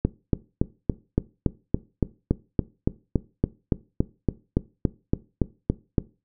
click train, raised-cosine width 3 ms, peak -6 dBFS, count 22, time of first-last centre 0.05-5.982 s, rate 3.54 Hz, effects noise-tail reverb RT60 0.3 s tail -19 dB re dry

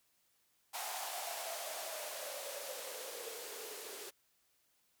violet noise with band-pass filter sweep, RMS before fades -44 dBFS, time 0.73-4.11 s, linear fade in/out 20 ms, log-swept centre 780 to 400 Hz, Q 8.2, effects white hiss -75 dBFS RMS until 5 s

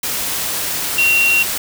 sine tone in noise, 2746 Hz, F7, 30 cents flat, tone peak -11 dBFS, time 0.98-1.43 s, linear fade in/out 5 ms, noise white, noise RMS -21 dBFS, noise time 0.03-1.58 s, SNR +7 dB, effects none

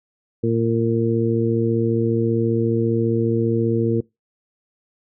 harmonic tone, 114.8 Hz, A#2, 26 cents flat, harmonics 1 / 2 / 3 / 4, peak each -22 / -22 / -22 / -22 dBFS, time 0.43-4.01 s, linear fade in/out 10 ms, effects noise-tail reverb RT60 0.2 s tail -23 dB re dry

